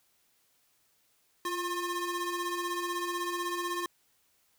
30% pulse ring-modulated tone, 712 Hz, F5, 33 cents sharp, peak -26 dBFS, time 1.45-3.86 s, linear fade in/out 2 ms, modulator 364 Hz, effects white hiss -70 dBFS RMS until 4.58 s

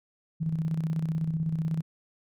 sine tone with tremolo, 160.5 Hz, E3, 46 cents flat, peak -24 dBFS, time 0.4-1.82 s, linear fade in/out 20 ms, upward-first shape square, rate 16 Hz, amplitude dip 50%, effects none

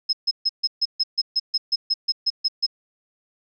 sine tone bursts, 5150 Hz, E8, 41 cents flat, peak -17 dBFS, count 15, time 0.09-2.665 s, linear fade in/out 10 ms, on 41 ms, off 140 ms, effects none

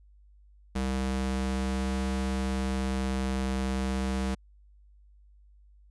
square ring-modulated tone, 130.81 Hz, C3, in tune, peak -25 dBFS, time 0.75-4.35 s, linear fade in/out 10 ms, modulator 65.5 Hz, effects added 50 Hz sine -54 dBFS peak until 5.9 s + resampled to 24000 Hz

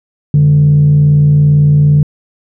sine tone with frequency modulation, 146.83 Hz, D3, in tune, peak -3 dBFS, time 0.34-2.03 s, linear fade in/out 2 ms, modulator 57.7 Hz, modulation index 0.28, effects tanh soft clip ceiling -1 dBFS

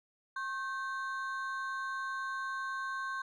triangle ring-modulated tone, 1315 Hz, E6, 5 cents flat, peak -30 dBFS, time 0.36-3.22 s, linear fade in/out 5 ms, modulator 236 Hz, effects resampled to 24000 Hz

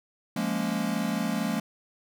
square chord, Bb minor seventh, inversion second, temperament equal with one note detuned, 174.61 / 207.7 / 232.3 / 277.2 Hz, F3 / Ab3 / Bb3 / Db4, 0 / 0 / -6 / 0 cents, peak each -34 / -31 / -32 / -35 dBFS, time 0.36-1.6 s, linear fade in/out 5 ms, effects none

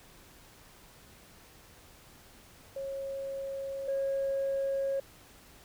sine tone pair in turn, 546 / 546 Hz, C#5 / C#5, -26 / -26 cents, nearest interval unison, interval 0 cents, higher neither, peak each -34 / -27 dBFS, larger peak second, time 2.76-3.88 / 3.88-5 s, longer neither, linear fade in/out 5 ms, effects tanh soft clip ceiling -25 dBFS + pink hiss -56 dBFS RMS until 5.64 s

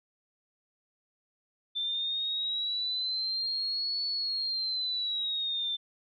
sine linear two-way sweep, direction up then down, 3544 to 4435 to 3544 Hz, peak -29 dBFS, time 1.75-5.77 s, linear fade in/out 20 ms, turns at 4.05 s, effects none

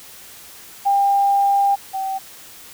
sine tone pair in turn, 798 / 771.3 Hz, G5 / G5, +31 / -28 cents, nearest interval minor second, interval 59 cents, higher first, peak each -13 / -21 dBFS, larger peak first, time 0.85-1.76 / 1.93-2.19 s, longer first, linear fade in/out 20 ms, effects white hiss -41 dBFS RMS until 2.73 s

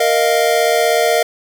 square chord, Bb suspended fourth, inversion none, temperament equal, 466.2 / 622.3 / 698.5 Hz, Bb4 / Eb5 / F5, 0 / 0 / 0 cents, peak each -17 dBFS, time 0-1.23 s, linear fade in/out 5 ms, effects none

